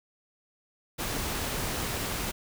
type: noise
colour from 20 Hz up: pink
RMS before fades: -32 dBFS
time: 0.98-2.32 s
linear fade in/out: 20 ms
effects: none

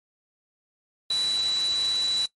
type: tone in noise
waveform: sine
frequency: 3951 Hz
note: B7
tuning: in tune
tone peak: -22 dBFS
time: 1.1-2.26 s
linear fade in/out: 5 ms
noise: white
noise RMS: -35 dBFS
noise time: 1.1-2.26 s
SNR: +10 dB
effects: noise-tail reverb RT60 0.1 s tail -18 dB re dry + MP3 48 kbps

